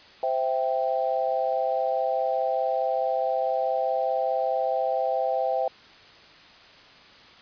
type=chord; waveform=sine; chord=C major; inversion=none; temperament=equal with one note detuned; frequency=519.9 / 659.3 / 784 Hz; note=C5 / E5 / G5; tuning=-11 / 0 / 0 cents; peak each=-27 dBFS; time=0.23-5.68 s; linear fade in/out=2 ms; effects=white hiss -50 dBFS RMS until 7.41 s + resampled to 11025 Hz